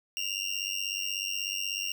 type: tone with amplitude modulation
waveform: 25% pulse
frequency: 2794 Hz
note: F7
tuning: in tune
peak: -23 dBFS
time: 0.17-1.92 s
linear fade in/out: 0 ms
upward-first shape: sine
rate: 96.4 Hz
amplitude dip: 85%
effects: none